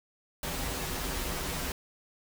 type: noise with comb filter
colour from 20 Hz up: pink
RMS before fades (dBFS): -34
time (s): 0.43-1.72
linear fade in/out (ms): 2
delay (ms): 9.2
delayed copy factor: -0.7
effects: none